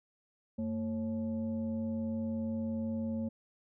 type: tone with frequency modulation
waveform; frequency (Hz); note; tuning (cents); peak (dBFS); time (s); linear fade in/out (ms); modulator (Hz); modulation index
sine; 225.7; A3; +44; -32; 0.58-3.29; 10; 319; 0.59
effects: none